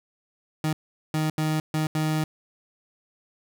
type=tone bursts at uneven times; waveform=30% pulse; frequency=155.56 Hz; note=D#3; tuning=in tune; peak=-20 dBFS; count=5; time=0.64-0.73 / 1.14-1.3 / 1.38-1.6 / 1.74-1.87 / 1.95-2.24 s; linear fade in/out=2 ms; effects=none